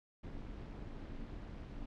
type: noise with amplitude modulation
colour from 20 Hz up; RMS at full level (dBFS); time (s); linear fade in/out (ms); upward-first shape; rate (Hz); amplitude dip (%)
brown; -43; 0.23-1.86; 10; sine; 256; 70
effects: low-pass 4000 Hz 12 dB/octave